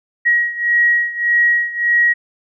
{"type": "beating tone pair", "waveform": "sine", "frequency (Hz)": [1900, 1901.7], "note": ["A#6", "A#6"], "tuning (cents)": [33, 34], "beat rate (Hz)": 1.7, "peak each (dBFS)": [-14, -17], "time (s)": [0.25, 2.14], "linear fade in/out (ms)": 20, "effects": []}